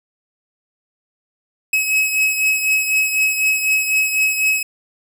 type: beating tone pair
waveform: 45% pulse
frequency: 2561 / 2565 Hz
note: D#7 / E7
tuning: +49 / -48 cents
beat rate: 4 Hz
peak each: -16 / -22 dBFS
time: 1.73-4.63 s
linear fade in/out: 5 ms
effects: none